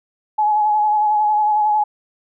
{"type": "tone with vibrato", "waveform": "sine", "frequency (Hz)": 846, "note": "G#5", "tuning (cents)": 32, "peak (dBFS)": -13, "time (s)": [0.38, 1.84], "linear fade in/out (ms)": 10, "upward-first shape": "sine", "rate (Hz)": 11, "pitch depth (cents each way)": 27, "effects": []}